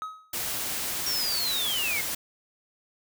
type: tone with exponential decay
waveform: triangle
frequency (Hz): 1271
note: D#6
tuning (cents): +36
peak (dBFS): -27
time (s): 0.02-0.37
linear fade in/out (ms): 0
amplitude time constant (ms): 76
type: noise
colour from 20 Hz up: white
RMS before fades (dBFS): -31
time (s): 0.33-2.15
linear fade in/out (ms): 5
type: linear sweep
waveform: sine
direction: down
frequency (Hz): 5630 to 2100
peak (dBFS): -27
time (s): 1.06-2.01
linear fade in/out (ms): 5
effects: none